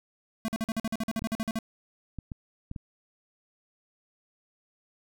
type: tone bursts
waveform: square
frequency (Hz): 223.2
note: A3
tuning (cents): +25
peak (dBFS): -28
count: 15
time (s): 0.45-1.588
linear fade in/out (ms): 0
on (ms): 32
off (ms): 47
type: clicks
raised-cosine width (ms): 5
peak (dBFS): -24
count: 5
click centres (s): 1.221 / 2.187 / 2.318 / 2.714 / 2.762
effects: none